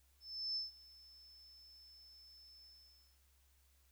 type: tone with ADSR envelope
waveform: sine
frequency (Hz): 5270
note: E8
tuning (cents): -1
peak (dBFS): -36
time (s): 0.2-3.2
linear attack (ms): 360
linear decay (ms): 150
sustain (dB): -22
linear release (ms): 550
effects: added 67 Hz sine -70 dBFS peak until 3.91 s + white hiss -75 dBFS RMS until 3.91 s